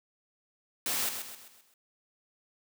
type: noise with echo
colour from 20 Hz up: white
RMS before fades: -31 dBFS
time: 0.86-1.09 s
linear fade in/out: 2 ms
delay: 130 ms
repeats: 5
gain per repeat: -7 dB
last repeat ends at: 1.74 s
effects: high-pass 150 Hz 12 dB/octave